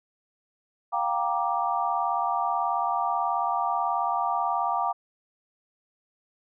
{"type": "chord", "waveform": "sine", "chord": "G minor seventh", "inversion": "third", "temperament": "just", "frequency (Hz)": [705.6, 784, 940.8, 1176], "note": ["F5", "G5", "Bb5", "D6"], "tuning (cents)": [18, 0, 16, 2], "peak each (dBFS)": -29, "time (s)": [0.92, 4.93], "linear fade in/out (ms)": 20, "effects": []}